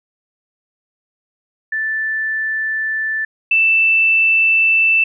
sine tone pair in turn, 1760 / 2655 Hz, A6 / E7, 0 / +12 cents, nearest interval perfect fifth, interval 712 cents, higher second, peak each -17 / -10 dBFS, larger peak second, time 1.72-3.25 / 3.51-5.04 s, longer neither, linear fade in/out 5 ms, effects none

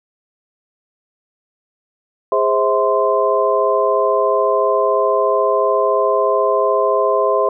sine tone cluster, 411.1 / 525 / 648 / 1038 Hz, G#4 / C5 / E5 / C6, -18 / +6 / -30 / -14 cents, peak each -18 dBFS, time 2.32-7.49 s, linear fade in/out 2 ms, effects none

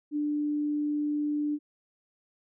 sine tone, 296 Hz, D4, 14 cents sharp, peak -26 dBFS, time 0.11-1.59 s, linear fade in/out 50 ms, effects none

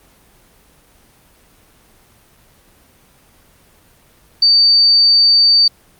sine tone, 4600 Hz, D8, 37 cents flat, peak -7 dBFS, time 4.42-5.68 s, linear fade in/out 5 ms, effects pink hiss -50 dBFS RMS until 5.99 s + Opus 24 kbps

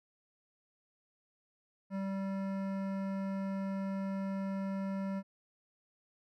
sine tone with hard clipping, 194.2 Hz, G3, 16 cents flat, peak -36 dBFS, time 1.9-5.23 s, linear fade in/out 50 ms, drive 15 dB, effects none

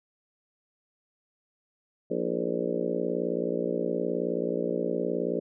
harmonic tone with a mistuned harmonic, 59 Hz, A#1, 22 cents sharp, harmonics 3 / 4 / 5 / 6 / 7 / 8 / 9 / 10, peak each -36 / -35 / -36 / -36 / -32 / -33 / -34 / -38 dBFS, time 2.1-5.4 s, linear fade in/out 10 ms, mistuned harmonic 6, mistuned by -71 cents, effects none

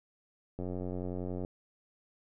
click train, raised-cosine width 2 ms, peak -25 dBFS, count 79, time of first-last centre 0.59-1.449 s, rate 90.8 Hz, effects none

